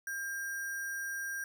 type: tone with sample-and-hold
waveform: sine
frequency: 1600 Hz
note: G6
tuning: 35 cents sharp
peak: -35 dBFS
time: 0.07-1.44 s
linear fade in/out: 2 ms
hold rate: 7350 Hz
effects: none